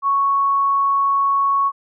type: tone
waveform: sine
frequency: 1108.7 Hz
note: C#6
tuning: in tune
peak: -14 dBFS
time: 0.02-1.72 s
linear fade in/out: 50 ms
effects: none